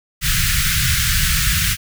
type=band-stop noise; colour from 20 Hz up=pink; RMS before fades=-17 dBFS; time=0.21-1.77 s; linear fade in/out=50 ms; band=170 to 1400 Hz; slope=48 dB/octave; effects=none